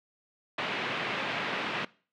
white band-pass noise, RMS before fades -33 dBFS, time 0.58-1.85 s, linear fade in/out 5 ms, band 130 to 2900 Hz, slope 24 dB/octave, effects noise-tail reverb RT60 0.4 s tail -21 dB re dry

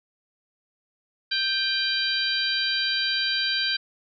harmonic tone with a mistuned harmonic, 783 Hz, G5, 2 cents flat, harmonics 2 / 3 / 4 / 5 / 6, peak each -28 / -34 / -29 / -28 / -28 dBFS, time 1.31-3.77 s, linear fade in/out 10 ms, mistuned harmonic 3, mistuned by +43 cents, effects none

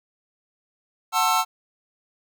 square chord, F# half-diminished seventh, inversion none, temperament just, 740 / 888 / 1065.6 / 1332 Hz, F#5 / A5 / C6 / E6, 0 / +16 / +31 / +18 cents, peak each -26 / -24 / -28 / -23 dBFS, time 1.12-1.45 s, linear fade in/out 50 ms, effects none

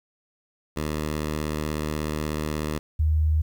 10% pulse / sine tone pair in turn, 76.4 / 77.69 Hz, D#2 / D#2, -31 / -2 cents, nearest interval unison, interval 29 cents, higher second, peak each -18 dBFS, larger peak neither, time 0.76-2.79 / 2.99-3.42 s, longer first, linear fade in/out 10 ms, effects 10-bit

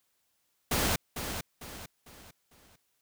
pink noise with echo, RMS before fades -28 dBFS, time 0.71-0.96 s, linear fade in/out 5 ms, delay 450 ms, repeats 4, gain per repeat -8 dB, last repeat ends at 2.76 s, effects white hiss -75 dBFS RMS until 3.01 s

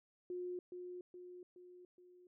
sine tone with echo, 358.9 Hz, F4, 47 cents sharp, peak -40 dBFS, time 0.3-0.59 s, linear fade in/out 2 ms, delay 420 ms, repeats 4, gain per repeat -5 dB, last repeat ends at 2.27 s, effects none

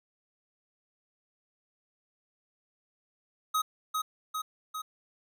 square tone with echo, 1264 Hz, D#6, 27 cents sharp, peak -26 dBFS, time 3.54-3.62 s, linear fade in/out 10 ms, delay 400 ms, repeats 3, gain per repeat -3 dB, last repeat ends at 4.82 s, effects none

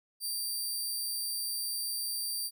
15% pulse tone, 4693 Hz, D8, 2 cents flat, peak -26 dBFS, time 0.2-2.51 s, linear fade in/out 50 ms, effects none

